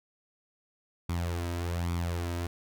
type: tone with flanger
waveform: sawtooth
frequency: 86.1 Hz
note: F2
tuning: 24 cents flat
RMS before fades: -32 dBFS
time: 1.09-2.47 s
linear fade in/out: 5 ms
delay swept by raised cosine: 0.86 to 3.16 ms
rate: 1.2 Hz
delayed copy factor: +0.6
effects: none